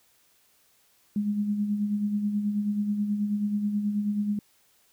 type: tone with tremolo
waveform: sine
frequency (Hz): 206.8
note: G#3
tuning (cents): -7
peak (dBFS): -22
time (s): 1.16-4.39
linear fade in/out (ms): 2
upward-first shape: sine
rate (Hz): 9.3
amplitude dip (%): 50
effects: white hiss -64 dBFS RMS until 4.92 s

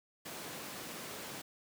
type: high-pass noise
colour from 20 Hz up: pink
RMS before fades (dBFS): -45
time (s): 0.25-1.42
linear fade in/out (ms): 10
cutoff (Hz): 190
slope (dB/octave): 12
effects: none

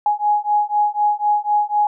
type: beating tone pair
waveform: sine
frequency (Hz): 832 / 836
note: G#5 / G#5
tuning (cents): +3 / +11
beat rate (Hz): 4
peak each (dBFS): -18 / -18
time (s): 0.06-1.87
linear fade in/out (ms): 2
effects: none

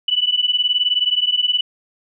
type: beating tone pair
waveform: sine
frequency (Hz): 2960 / 2979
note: F#7 / F#7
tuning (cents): 0 / +11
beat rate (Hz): 19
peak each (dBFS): -18 / -18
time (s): 0.08-1.61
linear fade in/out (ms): 5
effects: none

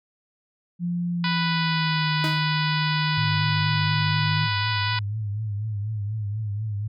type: tone with pitch glide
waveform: sine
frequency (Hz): 174.61 to 153.77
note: F3 to D#3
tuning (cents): 0 to -20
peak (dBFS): -23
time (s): 0.79-4.49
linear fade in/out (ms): 50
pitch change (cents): -220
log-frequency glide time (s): 1.12-2.12
type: harmonic tone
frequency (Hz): 494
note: B4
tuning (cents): 0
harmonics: 2 / 3 / 4 / 5 / 6 / 7 / 8 / 9 / 10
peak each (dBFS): -29 / -31 / -32 / -33 / -34 / -34 / -35 / -36 / -36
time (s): 1.24-4.99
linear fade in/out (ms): 2
type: tone with exponential decay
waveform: sawtooth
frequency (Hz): 315.1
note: D#4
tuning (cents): +22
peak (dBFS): -21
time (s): 2.24-2.52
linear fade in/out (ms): 1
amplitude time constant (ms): 60
type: tone with vibrato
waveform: sine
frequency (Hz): 105.5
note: G#2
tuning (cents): +28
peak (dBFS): -25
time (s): 3.17-6.88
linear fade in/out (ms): 10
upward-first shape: triangle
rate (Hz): 4.1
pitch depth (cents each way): 96
effects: none

